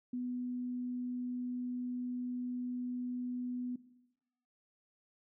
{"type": "tone", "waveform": "sine", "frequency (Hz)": 247.8, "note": "B3", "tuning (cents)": 6, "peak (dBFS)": -35, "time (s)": [0.13, 3.76], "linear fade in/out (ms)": 5, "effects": ["noise-tail reverb RT60 0.9 s tail -17 dB re dry"]}